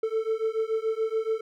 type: beating tone pair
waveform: triangle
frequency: 440 / 447 Hz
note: A4 / A4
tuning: 0 / +27 cents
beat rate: 7 Hz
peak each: -26 dBFS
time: 0.03-1.41 s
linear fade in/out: 5 ms
effects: none